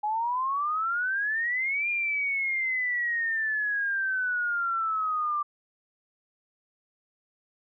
sine exponential two-way sweep, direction up then down, 830 to 2422 to 1177 Hz, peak -25 dBFS, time 0.03-5.43 s, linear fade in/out 10 ms, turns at 1.89 s, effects none

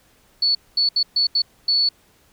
sine tone bursts at uneven times, 4435 Hz, C#8, in tune, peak -15 dBFS, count 6, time 0.42-0.55 / 0.77-0.89 / 0.96-1.03 / 1.16-1.27 / 1.35-1.42 / 1.68-1.89 s, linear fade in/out 5 ms, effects pink hiss -57 dBFS RMS until 2.32 s

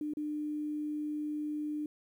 sine tone with dropouts, 300 Hz, D4, 37 cents sharp, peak -33 dBFS, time 0.01-1.86 s, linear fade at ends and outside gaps 2 ms, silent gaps 0.136-0.17 s, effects 11-bit

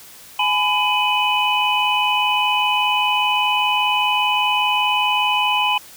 sine tone cluster, 839 / 1004 / 2511 / 2986 Hz, G#5 / B5 / D#7 / F#7, +17 / +28 / +15 / +15 cents, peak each -21 dBFS, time 0.39-5.78 s, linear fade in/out 5 ms, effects white hiss -42 dBFS RMS until 5.96 s

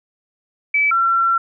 sine tone pair in turn, 2301 / 1356.8 Hz, D7 / E6, -36 / +50 cents, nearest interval major sixth, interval 914 cents, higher first, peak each -13 dBFS, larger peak neither, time 0.74-0.91 / 0.91-1.38 s, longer second, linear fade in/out 5 ms, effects none

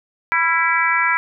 harmonic tone with a mistuned harmonic, 329.6 Hz, E4, in tune, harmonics 3 / 4 / 5 / 6 / 7, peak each -21 / -21 / -21 / -21 / -21 dBFS, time 0.32-1.17 s, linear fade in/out 0 ms, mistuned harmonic 4, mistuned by +40 cents, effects none

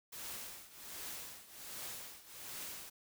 white noise with tremolo, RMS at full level -44 dBFS, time 0.12-2.9 s, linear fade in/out 10 ms, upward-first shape triangle, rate 1.3 Hz, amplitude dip 85%, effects none

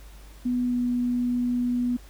sine tone with pitch glide, 246.9 to 244.8 Hz, B3 to B3, 0 to -15 cents, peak -22 dBFS, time 0.45-1.97 s, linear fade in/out 10 ms, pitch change -15 cents, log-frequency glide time 0.65-0.76 s, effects added 50 Hz sine -44 dBFS peak until 2.09 s + pink hiss -53 dBFS RMS until 2.09 s

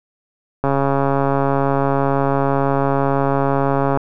click train, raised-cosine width 1 ms, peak -4 dBFS, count 461, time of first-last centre 0.64-3.973 s, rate 138 Hz, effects none

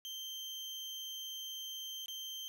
35% pulse tone with dropouts, 3136 Hz, G7, in tune, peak -40 dBFS, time 0.05-2.48 s, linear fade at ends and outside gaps 0 ms, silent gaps 2.059-2.082 s, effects none

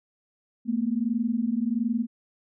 sine tone pair together, 221.2 / 242.6 Hz, A3 / B3, +9 / -31 cents, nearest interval major second, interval 160 cents, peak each -26 dBFS, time 0.65-2.07 s, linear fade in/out 50 ms, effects none

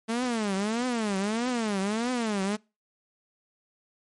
sawtooth tone with vibrato, 220 Hz, A3, in tune, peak -22 dBFS, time 0.08-2.57 s, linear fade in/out 20 ms, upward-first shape triangle, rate 1.6 Hz, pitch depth 270 cents each way, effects noise-tail reverb RT60 0.3 s tail -26 dB re dry + MP3 48 kbps

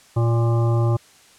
harmonic tone with a mistuned harmonic, 116.54 Hz, A#2, in tune, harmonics 1 / 3 / 5 / 7 / 9 / 10, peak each -16 / -26 / -30 / -33 / -35 / -36 dBFS, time 0.16-0.97 s, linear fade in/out 10 ms, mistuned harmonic 10, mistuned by +38 cents, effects white hiss -51 dBFS RMS until 1.38 s + low-pass 9000 Hz 12 dB/octave

